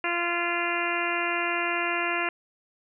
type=harmonic tone; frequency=345.3 Hz; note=F4; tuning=20 cents flat; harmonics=1 / 2 / 3 / 4 / 5 / 6 / 7 / 8; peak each=-33 / -33 / -33 / -33 / -33 / -33 / -33 / -33 dBFS; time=0.04-2.29 s; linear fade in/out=2 ms; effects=none